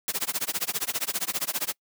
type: noise with tremolo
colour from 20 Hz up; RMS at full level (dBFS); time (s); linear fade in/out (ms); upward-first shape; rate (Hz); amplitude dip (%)
white; -26; 0.08-1.73; 0; sine; 15; 100
effects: noise-tail reverb RT60 0.1 s tail -26 dB re dry + high-pass 150 Hz 12 dB/octave